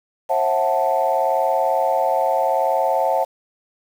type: chord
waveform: sine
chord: F# half-diminished seventh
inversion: second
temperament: equal with one note detuned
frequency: 537 / 659.3 / 740 / 880 Hz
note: C5 / E5 / F#5 / A5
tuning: +45 / 0 / 0 / 0 cents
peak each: -21 dBFS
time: 0.29-3.25 s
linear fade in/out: 20 ms
effects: tanh soft clip ceiling -7 dBFS + 7-bit